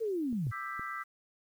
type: linear sweep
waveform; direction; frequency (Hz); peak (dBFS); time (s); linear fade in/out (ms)
sine; down; 466.2 to 96; -30; 0-0.52; 20
type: clicks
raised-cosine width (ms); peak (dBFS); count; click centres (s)
3; -33; 3; 0.328 / 0.469 / 0.795
type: chord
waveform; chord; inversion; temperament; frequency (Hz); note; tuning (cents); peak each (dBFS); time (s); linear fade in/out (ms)
sine; E minor seventh; third; just; 1186.7 / 1318.5 / 1582.2 / 1977.8; D6 / E6 / G6 / B6; +18 / 0 / +16 / +2; -42 / -40 / -44 / -42; 0.51-1.04; 20
effects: 10-bit